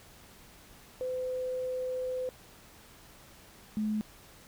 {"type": "tone pair in turn", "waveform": "sine", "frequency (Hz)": [509, 214], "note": ["C5", "A3"], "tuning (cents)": [-48, -48], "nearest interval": "octave + minor third", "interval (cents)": 1500, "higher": "first", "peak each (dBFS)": [-31, -28], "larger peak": "second", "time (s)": [[1.01, 2.29], [3.77, 4.01]], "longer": "first", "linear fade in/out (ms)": 0, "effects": ["pink hiss -55 dBFS RMS until 4.47 s"]}